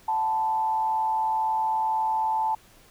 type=tone with frequency modulation; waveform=sine; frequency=878 Hz; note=A5; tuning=4 cents flat; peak=-22 dBFS; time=0.08-2.55 s; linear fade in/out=5 ms; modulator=132 Hz; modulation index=0.45; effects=pink hiss -55 dBFS RMS until 2.9 s